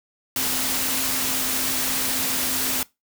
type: tone in noise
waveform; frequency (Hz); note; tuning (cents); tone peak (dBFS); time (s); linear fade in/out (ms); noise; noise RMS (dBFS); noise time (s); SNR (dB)
sine; 260.3; C4; -9; -35; 0.36-2.83; 2; white; -24; 0.36-2.83; -14
effects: noise-tail reverb RT60 0.2 s tail -21 dB re dry